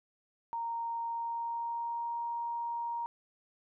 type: tone with pitch glide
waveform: sine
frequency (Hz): 928 to 938.2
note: A#5 to A#5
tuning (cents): -8 to +11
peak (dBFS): -33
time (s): 0.53-3.06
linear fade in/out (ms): 0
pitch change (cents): +19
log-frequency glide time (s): 1.05-2.19
effects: none